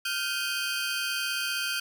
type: tone cluster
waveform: 40% pulse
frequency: 1405 / 1542 / 2502 / 3143 / 4611 Hz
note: F6 / G6 / D#7 / G7 / D8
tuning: +10 / -29 / +9 / +4 / -33 cents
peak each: -33 / -35 / -34 / -34 / -34 dBFS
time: 0.05-1.8 s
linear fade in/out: 5 ms
effects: none